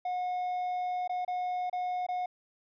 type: tone with dropouts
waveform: triangle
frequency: 725 Hz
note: F#5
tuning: 35 cents flat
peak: -28 dBFS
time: 0.05-2.26 s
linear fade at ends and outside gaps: 5 ms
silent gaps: 1.077-1.094 / 1.249-1.278 / 1.698-1.728 / 2.066-2.086 s
effects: resampled to 11025 Hz